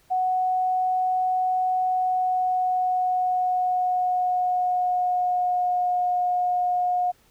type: tone with pitch glide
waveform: sine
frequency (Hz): 740 to 720.2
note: F#5 to F#5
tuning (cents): 0 to -47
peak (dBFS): -20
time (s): 0.1-7.12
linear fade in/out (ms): 20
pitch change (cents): -47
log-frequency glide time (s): 1.81-5.96
effects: pink hiss -60 dBFS RMS until 7.3 s